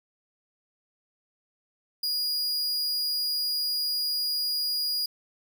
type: tone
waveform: 45% pulse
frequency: 4876 Hz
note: D#8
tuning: 36 cents flat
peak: -25 dBFS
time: 2.03-5.06 s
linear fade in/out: 5 ms
effects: none